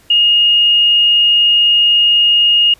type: tone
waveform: sine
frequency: 2854 Hz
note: F7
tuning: 37 cents sharp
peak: -7 dBFS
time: 0.1-2.74 s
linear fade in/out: 5 ms
effects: pink hiss -48 dBFS RMS until 2.79 s + resampled to 32000 Hz